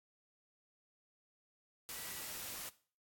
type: tone in noise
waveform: sine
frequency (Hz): 1953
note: B6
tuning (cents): -20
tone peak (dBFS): -56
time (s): 1.93-2.26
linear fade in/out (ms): 0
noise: white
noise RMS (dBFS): -45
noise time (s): 1.89-2.69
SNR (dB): -14
effects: noise-tail reverb RT60 0.4 s tail -17 dB re dry + AAC 64 kbps